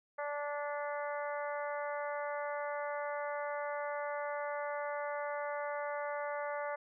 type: harmonic tone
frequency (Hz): 291.1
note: D4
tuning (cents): -15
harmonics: 2 / 3 / 4 / 5 / 6 / 7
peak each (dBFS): -38 / -42 / -44 / -46 / -48 / -49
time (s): 0.18-6.76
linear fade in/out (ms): 10
effects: none